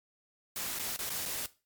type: noise with dropouts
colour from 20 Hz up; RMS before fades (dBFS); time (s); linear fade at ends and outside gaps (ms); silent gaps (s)
white; -36; 0.56-1.46; 2; 0.789-0.794 / 0.964-0.99 / 1.095-1.102 / 1.255-1.259
effects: noise-tail reverb RT60 0.3 s tail -17 dB re dry + MP3 96 kbps